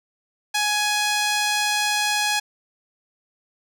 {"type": "tone with band-pass filter", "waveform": "sawtooth", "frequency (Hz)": 836, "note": "G#5", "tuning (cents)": 11, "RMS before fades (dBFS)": -22, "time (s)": [0.54, 2.4], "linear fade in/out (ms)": 10, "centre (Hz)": 4600, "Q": 0.52, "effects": []}